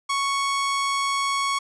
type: tone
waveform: sawtooth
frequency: 1108.7 Hz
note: C#6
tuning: in tune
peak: -18 dBFS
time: 0.09-1.59 s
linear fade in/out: 10 ms
effects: resampled to 22050 Hz